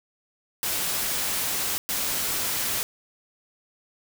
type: noise bursts at uneven times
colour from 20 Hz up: white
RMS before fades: -27 dBFS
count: 2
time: 0.63-1.78 / 1.89-2.83 s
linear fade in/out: 0 ms
effects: none